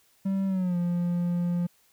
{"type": "tone with pitch glide", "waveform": "triangle", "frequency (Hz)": [193.7, 174.57], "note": ["G3", "F3"], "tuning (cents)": [-20, 0], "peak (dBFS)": -22, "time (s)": [0.25, 1.67], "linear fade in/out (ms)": 10, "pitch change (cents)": -180, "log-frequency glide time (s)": [0.47, 0.77], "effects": ["white hiss -64 dBFS RMS until 1.92 s"]}